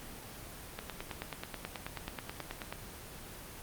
click train, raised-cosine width 0.3 ms, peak -21 dBFS, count 19, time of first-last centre 0.79-2.725 s, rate 9.3 Hz, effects pink hiss -47 dBFS RMS until 3.62 s + Opus 24 kbps

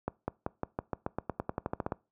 accelerating click train, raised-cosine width 1 ms, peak -17 dBFS, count 17, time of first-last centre 0.08-1.922 s, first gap 200 ms, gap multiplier 0.92, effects noise-tail reverb RT60 0.3 s tail -23 dB re dry + high-pass 60 Hz 12 dB/octave

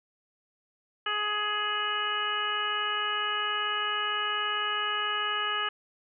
harmonic tone, 418.8 Hz, G#4, 15 cents sharp, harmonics 1 / 2 / 3 / 4 / 5 / 6 / 7, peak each -41 / -40 / -31 / -33 / -41 / -40 / -32 dBFS, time 1.06-5.69 s, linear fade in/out 5 ms, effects none

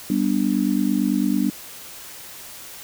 sine chord, G major, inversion none, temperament just, 196 / 245 / 294 Hz, G3 / B3 / D4, 0 / -14 / +2 cents, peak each -22 dBFS, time 0.1-1.5 s, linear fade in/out 2 ms, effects white hiss -39 dBFS RMS until 2.83 s

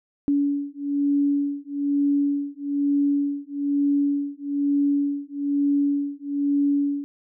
sine beating tone pair, 283.9 / 285 Hz, C#4 / C#4, +41 / +48 cents, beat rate 1.1 Hz, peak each -23 / -23 dBFS, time 0.28-7.04 s, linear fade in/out 0 ms, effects none

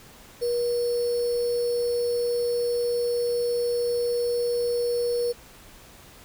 sine tone with sample-and-hold, 480 Hz, B4, 49 cents flat, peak -22 dBFS, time 0.41-5.33 s, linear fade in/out 20 ms, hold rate 4900 Hz, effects pink hiss -49 dBFS RMS until 6.24 s

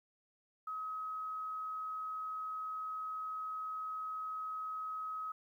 sine tone, 1273 Hz, D#6, 39 cents sharp, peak -38 dBFS, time 0.67-5.32 s, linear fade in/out 5 ms, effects 12-bit

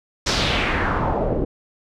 pink noise with low-pass filter sweep, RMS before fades -21 dBFS, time 0.26-1.45 s, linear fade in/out 10 ms, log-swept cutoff 5800 to 400 Hz, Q 2.4, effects none

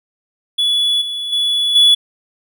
triangle tone with level steps, 3415 Hz, G#7, 48 cents sharp, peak -11 / -19 / -12 / -5 dBFS, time 0.58-1.95 s, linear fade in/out 10 ms, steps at 1.01 / 1.32 / 1.75 s, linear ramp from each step 10 ms, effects none

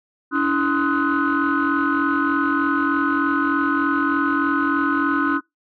sine tone cluster, 284.3 / 327.6 / 1038 / 1265 / 1486 Hz, C#4 / E4 / C6 / D#6 / F#6, +44 / -11 / -14 / +28 / +7 cents, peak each -20 / -24 / -26 / -23 / -22 dBFS, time 0.31-5.41 s, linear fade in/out 50 ms, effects noise-tail reverb RT60 0.2 s tail -26 dB re dry + tanh soft clip ceiling -10 dBFS

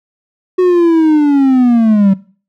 triangle linear sweep, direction down, 370 to 190 Hz, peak -4 dBFS, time 0.58-2.14 s, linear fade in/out 10 ms, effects noise-tail reverb RT60 0.4 s tail -19 dB re dry

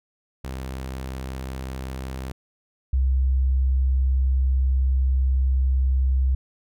sawtooth / sine tone pair in turn, 65.41 / 65.41 Hz, C2 / C2, 0 / 0 cents, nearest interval unison, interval 0 cents, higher neither, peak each -26 / -17 dBFS, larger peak second, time 0.44-2.32 / 2.93-6.35 s, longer second, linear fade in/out 5 ms, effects none

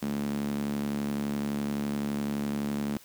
sawtooth tone with high-pass filter, 71.8 Hz, D2, 39 cents flat, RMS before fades -31 dBFS, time 0.02-2.97 s, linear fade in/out 0 ms, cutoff 210 Hz, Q 4.1, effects white hiss -54 dBFS RMS until 3.04 s

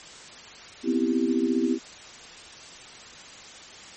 sine chord, C major seventh, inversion third, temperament equal, 246.9 / 261.6 / 329.6 / 392 Hz, B3 / C4 / E4 / G4, 0 / 0 / 0 / 0 cents, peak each -26 / -26 / -26 / -29 dBFS, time 0.83-1.79 s, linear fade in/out 50 ms, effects white hiss -44 dBFS RMS until 3.96 s + MP3 32 kbps

